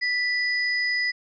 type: tone pair together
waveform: sine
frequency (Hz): 1975.5 / 4978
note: B6 / D#8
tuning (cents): 0 / 0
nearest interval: octave + major third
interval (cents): 1600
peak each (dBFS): -22 / -29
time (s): 0.01-1.12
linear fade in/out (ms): 20
effects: MP3 96 kbps